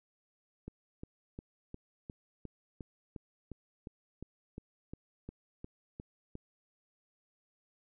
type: click train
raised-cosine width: 3 ms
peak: -30 dBFS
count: 17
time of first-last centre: 0.68-6.354 s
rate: 2.82 Hz
effects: none